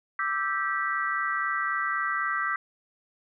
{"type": "chord", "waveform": "sine", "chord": "E minor seventh", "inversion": "third", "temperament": "equal with one note detuned", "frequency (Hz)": [1174.7, 1318.5, 1568, 1949.5], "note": ["D6", "E6", "G6", "B6"], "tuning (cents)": [0, 0, 0, -23], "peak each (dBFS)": -31, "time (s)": [0.19, 2.56], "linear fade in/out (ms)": 2, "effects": []}